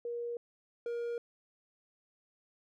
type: tone pair in turn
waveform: sine / triangle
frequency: 474.4 / 472.4 Hz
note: A#4 / A#4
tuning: +30 / +23 cents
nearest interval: unison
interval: 7 cents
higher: first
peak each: -35 / -32 dBFS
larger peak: second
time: 0.05-0.37 / 0.86-1.18 s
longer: neither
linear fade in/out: 2 ms
effects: none